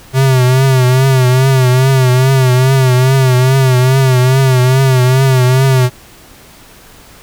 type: tone with vibrato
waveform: square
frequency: 130 Hz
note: C3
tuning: 11 cents flat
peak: -7 dBFS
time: 0.13-5.9 s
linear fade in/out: 50 ms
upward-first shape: triangle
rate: 2.4 Hz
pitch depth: 77 cents each way
effects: pink hiss -39 dBFS RMS until 7.22 s